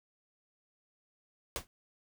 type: noise with exponential decay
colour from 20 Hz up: pink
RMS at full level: -31 dBFS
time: 1.56-1.67 s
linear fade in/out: 0 ms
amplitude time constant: 22 ms
effects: none

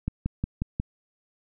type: click train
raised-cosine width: 5 ms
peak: -14 dBFS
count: 5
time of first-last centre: 0.08-0.799 s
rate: 5.56 Hz
effects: none

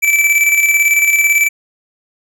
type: tone with tremolo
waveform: square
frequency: 2320 Hz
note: D7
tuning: 22 cents flat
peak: -8 dBFS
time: 0.02-1.49 s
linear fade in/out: 20 ms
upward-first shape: square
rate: 18 Hz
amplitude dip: 45%
effects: none

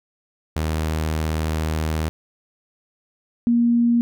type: tone pair in turn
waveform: sawtooth / sine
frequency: 78.6 / 236.4 Hz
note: D#2 / A#3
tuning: +18 / +24 cents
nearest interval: octave + perfect fifth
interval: 1906 cents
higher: second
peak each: -17 / -14 dBFS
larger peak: second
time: 0.56-2.09 / 3.47-4.01 s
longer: first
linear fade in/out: 0 ms
effects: none

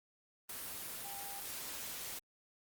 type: tone in noise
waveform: sine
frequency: 796 Hz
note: G5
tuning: 26 cents sharp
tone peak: -48 dBFS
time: 1.04-1.4 s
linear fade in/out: 5 ms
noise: white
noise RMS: -44 dBFS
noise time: 0.49-2.19 s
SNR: -7 dB
effects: Opus 24 kbps

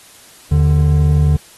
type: tone pair together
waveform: triangle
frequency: 78.61 / 148.4 Hz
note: D#2 / D3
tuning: +18 / +18 cents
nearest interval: major seventh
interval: 1100 cents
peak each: -10 dBFS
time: 0.51-1.37 s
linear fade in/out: 10 ms
effects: white hiss -43 dBFS RMS until 1.57 s + AAC 32 kbps

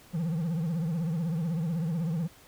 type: tone with vibrato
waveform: triangle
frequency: 164.81 Hz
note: E3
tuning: in tune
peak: -25 dBFS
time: 0.13-2.28 s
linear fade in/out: 20 ms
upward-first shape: triangle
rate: 16 Hz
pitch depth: 170 cents each way
effects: pink hiss -55 dBFS RMS until 2.47 s

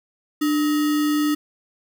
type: tone with sample-and-hold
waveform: sine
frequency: 298.2 Hz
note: D4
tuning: 27 cents sharp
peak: -17 dBFS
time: 0.41-1.35 s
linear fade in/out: 10 ms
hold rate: 1575 Hz
effects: none

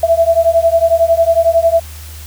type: beating tone pair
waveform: sine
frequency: 659.3 / 670.3 Hz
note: E5 / E5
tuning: 0 / +29 cents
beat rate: 11 Hz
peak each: -11 dBFS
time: 0.03-1.8 s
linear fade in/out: 5 ms
effects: added 77 Hz sine -29 dBFS peak until 2.26 s + white hiss -36 dBFS RMS until 2.26 s

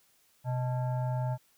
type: tone with frequency modulation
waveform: sine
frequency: 126.9 Hz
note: B2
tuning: 47 cents sharp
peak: -28 dBFS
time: 0.44-1.38 s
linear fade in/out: 50 ms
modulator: 751 Hz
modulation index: 0.56
effects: white hiss -67 dBFS RMS until 1.57 s

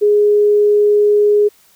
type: tone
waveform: sine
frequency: 415.3 Hz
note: G#4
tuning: in tune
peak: -8 dBFS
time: 0.01-1.49 s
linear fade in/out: 20 ms
effects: white hiss -51 dBFS RMS until 1.75 s

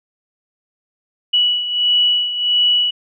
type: beating tone pair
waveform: sine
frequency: 2941 / 2942.5 Hz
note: F#7 / F#7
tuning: -11 / -10 cents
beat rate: 1.5 Hz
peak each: -14 / -20 dBFS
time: 1.33-2.91 s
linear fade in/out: 10 ms
effects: none

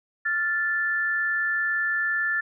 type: tone pair together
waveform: sine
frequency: 1393 / 1755.1 Hz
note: F6 / A6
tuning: -5 / -5 cents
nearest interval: major third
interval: 400 cents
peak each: -29 / -23 dBFS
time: 0.25-2.41 s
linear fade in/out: 10 ms
effects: none

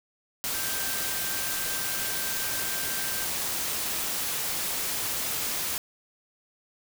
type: tone in noise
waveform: sine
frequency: 1568 Hz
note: G6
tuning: in tune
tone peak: -39 dBFS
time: 0.54-3.25 s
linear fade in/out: 0 ms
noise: white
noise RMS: -30 dBFS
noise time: 0.44-5.78 s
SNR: -12 dB
effects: none

